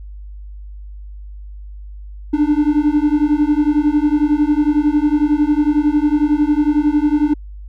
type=beating tone pair; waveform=triangle; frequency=291.9 / 302.9 Hz; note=D4 / D#4; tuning=-10 / -46 cents; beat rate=11 Hz; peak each=-13 dBFS; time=2.33-7.34 s; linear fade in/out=10 ms; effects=added 50 Hz sine -30 dBFS peak until 7.68 s